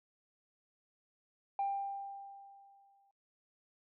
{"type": "tone with exponential decay", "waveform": "sine", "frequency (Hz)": 793, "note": "G5", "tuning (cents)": 20, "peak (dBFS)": -29, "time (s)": [1.59, 3.11], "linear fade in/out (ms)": 2, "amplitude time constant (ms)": 330, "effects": ["noise-tail reverb RT60 0.1 s tail -19 dB re dry", "tanh soft clip ceiling -28 dBFS"]}